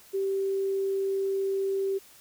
sine tone, 389.4 Hz, G4, 12 cents flat, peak -25 dBFS, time 0.13-1.99 s, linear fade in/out 20 ms, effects white hiss -54 dBFS RMS until 2.2 s

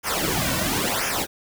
pink noise with flanger, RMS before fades -24 dBFS, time 0.03-1.27 s, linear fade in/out 50 ms, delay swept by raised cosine 0.24 to 2.44 ms, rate 0.97 Hz, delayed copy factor -0.8, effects none

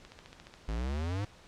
click train, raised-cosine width 0.2 ms, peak -31 dBFS, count 8, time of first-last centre 0.05-0.54 s, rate 14.3 Hz
square exponential sweep, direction up, 51.9 to 106.1 Hz, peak -32 dBFS, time 0.68-1.25 s, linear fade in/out 5 ms
effects pink hiss -56 dBFS RMS until 1.47 s + low-pass 6000 Hz 12 dB/octave

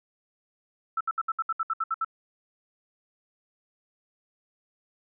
sine tone bursts, 1323 Hz, E6, 6 cents sharp, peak -24 dBFS, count 11, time 0.97-2.047 s, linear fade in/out 5 ms, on 37 ms, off 67 ms, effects none

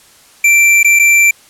square tone with dropouts, 2349 Hz, D7, in tune, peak -6 dBFS, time 0.44-1.31 s, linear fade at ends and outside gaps 5 ms, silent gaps 0.831-0.845 / 0.991-0.995 s, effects white hiss -44 dBFS RMS until 1.49 s + low-pass 11000 Hz 12 dB/octave

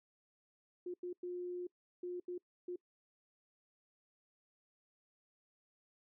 sine tone bursts at uneven times, 356.5 Hz, F4, 36 cents sharp, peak -39 dBFS, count 6, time 0.86-0.94 / 1.03-1.13 / 1.23-1.67 / 2.03-2.2 / 2.28-2.38 / 2.68-2.76 s, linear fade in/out 5 ms, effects noise-tail reverb RT60 0.1 s tail -24 dB re dry

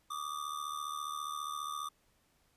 square ring-modulated tone, 1191 Hz, D6, 24 cents sharp, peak -35 dBFS, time 0.1-1.89 s, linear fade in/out 10 ms, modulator 37.4 Hz, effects pink hiss -72 dBFS RMS until 2.56 s + resampled to 32000 Hz

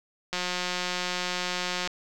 click train, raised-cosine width 0.2 ms, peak -12 dBFS, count 279, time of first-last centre 0.33-1.874 s, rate 180 Hz, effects none

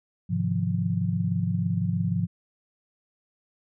sine chord, F minor seventh, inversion first, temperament just, 104.77 / 130.96 / 157.15 / 174.61 Hz, Ab2 / C3 / Eb3 / F3, +16 / +2 / +18 / 0 cents, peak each -28 / -31 / -32 / -26 dBFS, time 0.29-2.27 s, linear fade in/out 20 ms, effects none

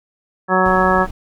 harmonic tone, 186.1 Hz, F#3, 10 cents sharp, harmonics 1 / 2 / 3 / 4 / 5 / 6 / 7 / 9, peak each -20 / -20 / -20 / -20 / -20 / -20 / -20 / -20 dBFS, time 0.48-1.07 s, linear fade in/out 50 ms
brown noise, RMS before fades -30 dBFS, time 0.65-1.11 s, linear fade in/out 5 ms
effects none

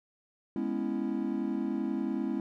triangle chord, C# minor seventh, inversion second, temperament equal, 207.7 / 246.9 / 277.2 / 329.6 Hz, G#3 / B3 / C#4 / E4, 0 / 0 / 0 / 0 cents, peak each -33 dBFS, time 0.56-2.4 s, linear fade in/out 2 ms, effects none

